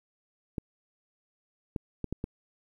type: clicks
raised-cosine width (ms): 3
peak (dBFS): -19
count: 5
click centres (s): 0.582 / 1.762 / 2.043 / 2.126 / 2.241
effects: 10-bit